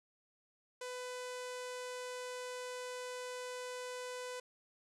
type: tone with low-pass filter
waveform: sawtooth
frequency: 500 Hz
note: B4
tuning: 21 cents sharp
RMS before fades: -44 dBFS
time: 0.81-4.4 s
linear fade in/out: 5 ms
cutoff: 8600 Hz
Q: 1.4
effects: none